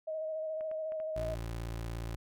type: tone with vibrato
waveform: sine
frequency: 630 Hz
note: D#5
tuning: 21 cents sharp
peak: -34 dBFS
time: 0.07-1.35 s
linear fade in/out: 10 ms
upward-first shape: square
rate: 14 Hz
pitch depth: 18 cents each way
type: clicks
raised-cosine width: 0.5 ms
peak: -37 dBFS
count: 5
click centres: 0.609 / 0.714 / 0.921 / 1.001 / 1.227 s
type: tone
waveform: 25% pulse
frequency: 57 Hz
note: A#1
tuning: 38 cents flat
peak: -33 dBFS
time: 1.16-2.16 s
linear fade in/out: 5 ms
effects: none